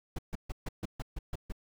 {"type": "noise bursts", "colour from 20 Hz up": "brown", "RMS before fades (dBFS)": -35, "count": 9, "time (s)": [0.16, 1.523], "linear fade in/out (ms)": 5, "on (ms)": 27, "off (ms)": 140, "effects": []}